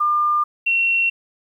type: tone pair in turn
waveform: sine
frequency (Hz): 1200 / 2726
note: D6 / F7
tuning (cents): +37 / -43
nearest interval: octave + major second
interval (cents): 1420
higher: second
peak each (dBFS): -15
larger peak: neither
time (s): 0-0.44 / 0.66-1.1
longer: neither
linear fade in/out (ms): 10
effects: 9-bit